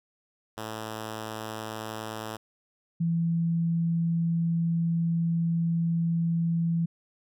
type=tone pair in turn; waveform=5% pulse / sine; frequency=109.7 / 167.24 Hz; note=A2 / E3; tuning=-5 / +25 cents; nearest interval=perfect fifth; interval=730 cents; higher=second; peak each=-23 dBFS; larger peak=neither; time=0.57-2.37 / 3-6.86 s; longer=second; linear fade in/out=10 ms; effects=none